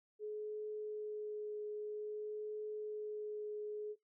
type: tone with vibrato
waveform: sine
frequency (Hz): 423.4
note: G#4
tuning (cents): +33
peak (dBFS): -40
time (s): 0.19-3.96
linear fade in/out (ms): 50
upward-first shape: triangle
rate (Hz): 0.51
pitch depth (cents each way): 11
effects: noise-tail reverb RT60 0.2 s tail -24 dB re dry